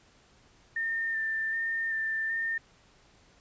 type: tone with vibrato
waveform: sine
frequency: 1800 Hz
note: A6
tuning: 39 cents sharp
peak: -28 dBFS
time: 0.76-2.58 s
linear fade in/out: 5 ms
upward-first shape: square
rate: 1.3 Hz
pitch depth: 16 cents each way
effects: pink hiss -61 dBFS RMS until 3.4 s + resampled to 16000 Hz